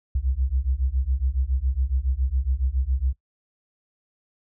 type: beating tone pair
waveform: sine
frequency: 61.74 / 68.94 Hz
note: B1 / C#2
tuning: 0 / -9 cents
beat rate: 7.2 Hz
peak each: -24 dBFS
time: 0.15-3.13 s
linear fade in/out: 5 ms
effects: noise-tail reverb RT60 0.1 s tail -19 dB re dry